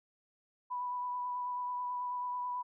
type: tone with vibrato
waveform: sine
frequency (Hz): 987.8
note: B5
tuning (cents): 0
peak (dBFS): -34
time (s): 0.7-2.63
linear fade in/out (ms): 20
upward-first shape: sine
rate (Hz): 9.2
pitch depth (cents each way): 14
effects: none